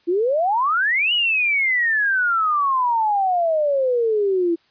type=exponential two-way sweep; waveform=sine; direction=up then down; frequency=329.6 to 2963 to 329.6 Hz; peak=-16 dBFS; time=0.07-4.56 s; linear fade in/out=20 ms; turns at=1.13 s; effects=white hiss -60 dBFS RMS until 4.7 s + resampled to 11025 Hz